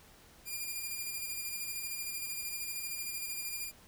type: tone with tremolo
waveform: 5% pulse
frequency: 2403 Hz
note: D7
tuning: 39 cents sharp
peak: -26 dBFS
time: 0.45-3.72 s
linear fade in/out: 50 ms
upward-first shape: square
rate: 13 Hz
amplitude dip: 30%
effects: pink hiss -59 dBFS RMS until 3.87 s